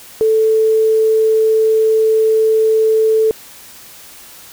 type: tone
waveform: sine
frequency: 440 Hz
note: A4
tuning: in tune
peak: -9 dBFS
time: 0.21-3.31 s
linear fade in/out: 0 ms
effects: white hiss -38 dBFS RMS until 4.52 s